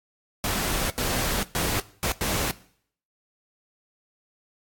pink noise bursts at uneven times, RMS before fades -26 dBFS, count 5, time 0.44-0.9 / 0.98-1.43 / 1.55-1.8 / 2.03-2.12 / 2.21-2.51 s, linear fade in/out 0 ms, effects noise-tail reverb RT60 0.6 s tail -19 dB re dry + AAC 64 kbps

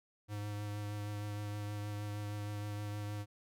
square tone with vibrato, 103.8 Hz, G#2, in tune, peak -39 dBFS, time 0.28-3.26 s, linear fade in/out 50 ms, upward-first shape triangle, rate 6.4 Hz, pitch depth 18 cents each way, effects none

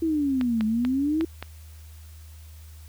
sine exponential two-way sweep, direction down then up, 333.2 to 213.7 to 333.2 Hz, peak -21 dBFS, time 0.02-1.25 s, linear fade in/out 5 ms, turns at 0.65 s
clicks, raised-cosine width 0.3 ms, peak -17 dBFS, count 5, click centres 0.412 / 0.609 / 0.85 / 1.21 / 1.426 s
effects added 78 Hz sine -42 dBFS peak until 2.88 s + white hiss -55 dBFS RMS until 2.88 s

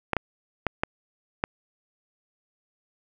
clicks, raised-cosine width 0.5 ms, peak -8 dBFS, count 5, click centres 0.133 / 0.167 / 0.667 / 0.835 / 1.439 s, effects none

